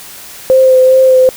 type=tone with vibrato; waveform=sine; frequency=519 Hz; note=C5; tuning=14 cents flat; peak=-3 dBFS; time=0.5-1.29 s; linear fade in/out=0 ms; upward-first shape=sine; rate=2.5 Hz; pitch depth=17 cents each way; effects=white hiss -31 dBFS RMS until 1.36 s